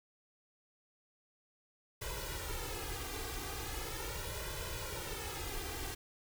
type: noise with flanger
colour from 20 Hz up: pink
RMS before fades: -41 dBFS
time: 2.01-5.95 s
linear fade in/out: 10 ms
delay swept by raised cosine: 2 to 2.55 ms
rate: 0.39 Hz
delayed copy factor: +0.95
effects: none